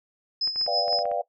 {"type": "tone with tremolo", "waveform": "sine", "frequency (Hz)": 5100, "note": "D#8", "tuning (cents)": 42, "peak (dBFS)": -21, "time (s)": [0.41, 1.03], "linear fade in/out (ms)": 5, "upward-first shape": "sine", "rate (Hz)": 6.1, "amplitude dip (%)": 70}
{"type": "clicks", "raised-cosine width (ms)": 0.5, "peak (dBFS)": -28, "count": 9, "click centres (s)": [0.475, 0.56, 0.613, 0.664, 0.881, 0.928, 0.989, 1.055, 1.115]}
{"type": "chord", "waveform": "sine", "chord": "G dominant seventh", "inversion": "first", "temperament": "equal", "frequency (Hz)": [493.9, 587.3, 698.5, 784], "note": ["B4", "D5", "F5", "G5"], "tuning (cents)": [0, 0, 0, 0], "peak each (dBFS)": [-32, -28, -28, -32], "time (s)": [0.67, 1.22], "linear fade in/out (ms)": 10}
{"effects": ["noise-tail reverb RT60 0.1 s tail -18 dB re dry"]}